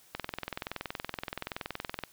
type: click train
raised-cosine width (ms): 0.3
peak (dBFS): -18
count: 41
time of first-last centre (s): 0.15-2.037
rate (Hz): 21.2
effects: white hiss -60 dBFS RMS until 2.12 s